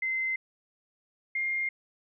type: tone pair in turn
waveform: sine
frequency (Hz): 2068 / 2119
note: C7 / C7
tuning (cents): -21 / +21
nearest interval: unison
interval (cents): 42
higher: second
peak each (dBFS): -27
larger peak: neither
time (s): 0.02-0.36 / 1.35-1.69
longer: neither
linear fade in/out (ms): 5
effects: none